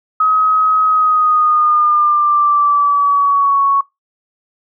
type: tone with pitch glide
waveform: sine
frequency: 1269 to 1111.1 Hz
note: D#6 to C#6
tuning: +34 to +4 cents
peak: -9 dBFS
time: 0.2-3.81 s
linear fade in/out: 5 ms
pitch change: -230 cents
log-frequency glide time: 0.85-3.63 s
effects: noise-tail reverb RT60 0.2 s tail -23 dB re dry